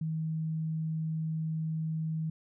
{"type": "tone", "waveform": "sine", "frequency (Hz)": 159.1, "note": "D#3", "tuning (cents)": 39, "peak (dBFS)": -30, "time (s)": [0.01, 2.3], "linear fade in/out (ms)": 5, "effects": []}